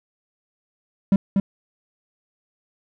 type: tone with echo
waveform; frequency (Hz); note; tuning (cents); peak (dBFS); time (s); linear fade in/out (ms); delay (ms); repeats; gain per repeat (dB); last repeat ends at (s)
triangle; 196; G3; 0; -10; 1.12-1.16; 2; 240; 1; -3; 1.4
effects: none